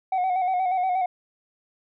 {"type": "tone with vibrato", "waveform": "sine", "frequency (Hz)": 740, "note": "F#5", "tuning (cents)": 0, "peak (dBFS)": -18, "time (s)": [0.12, 1.06], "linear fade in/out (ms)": 5, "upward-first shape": "square", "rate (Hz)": 8.4, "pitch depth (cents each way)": 42, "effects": ["tanh soft clip ceiling -20 dBFS"]}